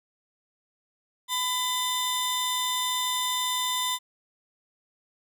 sawtooth tone pair together, 1004 / 3589 Hz, B5 / A7, +28 / +34 cents, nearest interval octave + minor seventh, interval 2206 cents, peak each -25 / -25 dBFS, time 1.28-3.99 s, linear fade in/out 50 ms, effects none

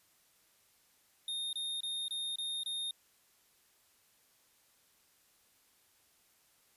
square tone bursts, 3680 Hz, A#7, 23 cents flat, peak -36 dBFS, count 6, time 1.28-2.91 s, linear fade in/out 2 ms, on 250 ms, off 26 ms, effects white hiss -69 dBFS RMS until 6.76 s + resampled to 32000 Hz

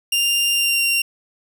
sawtooth tone with pitch glide, 2794 to 2764 Hz, F7 to F7, 0 to -19 cents, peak -13 dBFS, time 0.12-1.02 s, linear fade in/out 5 ms, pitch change -19 cents, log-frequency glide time 0.52-0.82 s, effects none

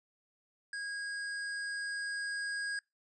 square tone with level ramp, 1638 Hz, G#6, 24 cents flat, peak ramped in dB -38 to -35 dBFS, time 0.73-2.79 s, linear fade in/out 2 ms, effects noise-tail reverb RT60 0.2 s tail -24 dB re dry + resampled to 22050 Hz

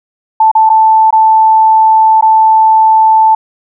sine tone with dropouts, 880 Hz, A5, in tune, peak -3 dBFS, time 0.4-3.35 s, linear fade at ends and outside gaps 5 ms, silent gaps 0.515-0.551 / 0.693-0.699 / 1.107-1.126 / 2.211-2.224 s, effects none

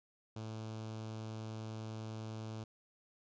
sawtooth tone with notch filter, 110 Hz, A2, in tune, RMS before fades -44 dBFS, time 0.36-2.64 s, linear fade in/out 5 ms, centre 1900 Hz, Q 1.6, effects resampled to 16000 Hz

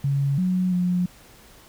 sine tone with pitch steps, 139.4 / 183.4 / 179.1 Hz, C#3 / F#3 / F3, +10 / -15 / +44 cents, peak -19 dBFS, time 0.04-1.06 s, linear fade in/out 5 ms, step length 340 ms, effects pink hiss -50 dBFS RMS until 1.68 s

